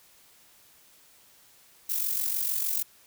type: noise with amplitude modulation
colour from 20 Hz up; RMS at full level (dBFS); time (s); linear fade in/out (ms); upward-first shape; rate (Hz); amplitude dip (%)
violet; -26; 1.89-2.83; 10; sine; 46.6; 60
effects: white hiss -58 dBFS RMS until 3.06 s